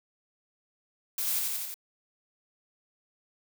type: noise with echo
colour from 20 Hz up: blue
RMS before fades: -31 dBFS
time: 1.18-1.39 s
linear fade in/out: 2 ms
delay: 88 ms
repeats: 4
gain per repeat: -2 dB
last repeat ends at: 1.742 s
effects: none